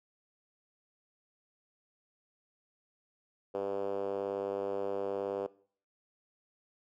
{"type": "tone with band-pass filter", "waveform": "5% pulse", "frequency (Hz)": 99, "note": "G2", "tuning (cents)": 18, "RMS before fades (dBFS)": -35, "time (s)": [3.54, 5.47], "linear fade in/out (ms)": 10, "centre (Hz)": 470, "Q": 3.7, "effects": ["noise-tail reverb RT60 0.5 s tail -20 dB re dry"]}